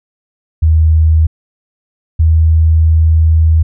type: tone pair in turn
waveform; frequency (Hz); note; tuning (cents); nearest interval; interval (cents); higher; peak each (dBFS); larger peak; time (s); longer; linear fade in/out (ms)
sine; 79.4 / 80.09; D#2 / E2; +36 / -49; unison; 15; second; -5; neither; 0.62-1.27 / 2.19-3.63; second; 10
effects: none